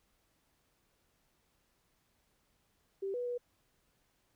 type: tone with pitch steps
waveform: sine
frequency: 390.3 / 489.5 / 486.6 Hz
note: G4 / B4 / B4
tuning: -8 / -15 / -26 cents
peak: -34 dBFS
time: 3.02-3.38 s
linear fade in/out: 10 ms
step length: 120 ms
effects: pink hiss -75 dBFS RMS until 4.35 s